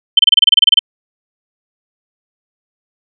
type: tone bursts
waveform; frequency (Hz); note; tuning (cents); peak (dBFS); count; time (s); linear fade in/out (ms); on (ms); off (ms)
sine; 3093; G7; -24; -3; 13; 0.17-0.792; 5; 22; 28
effects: none